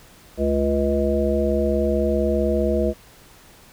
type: harmonic tone with a mistuned harmonic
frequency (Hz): 69.8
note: C#2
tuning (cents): +13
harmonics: 1 / 3 / 5 / 7 / 9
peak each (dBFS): -24 / -24 / -24 / -24 / -24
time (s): 0.37-2.94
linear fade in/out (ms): 50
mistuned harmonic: 3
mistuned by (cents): +36
effects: pink hiss -49 dBFS RMS until 3.72 s